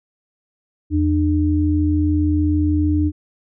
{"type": "tone pair together", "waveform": "sine", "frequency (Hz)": [83.74, 301.1], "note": ["E2", "D4"], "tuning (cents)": [28, 43], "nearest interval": "octave + minor seventh", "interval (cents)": 2215, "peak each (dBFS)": -17, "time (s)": [0.9, 3.12], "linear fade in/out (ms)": 50, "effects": []}